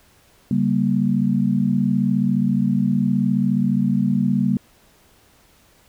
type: chord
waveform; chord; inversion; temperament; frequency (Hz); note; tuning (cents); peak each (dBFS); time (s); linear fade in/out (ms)
sine; G diminished; second; just; 141.12 / 196 / 235.2; Db3 / G3 / Bb3; +31 / 0 / +16; -23 / -19 / -20; 0.51-4.57; 2
effects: pink hiss -55 dBFS RMS until 5.88 s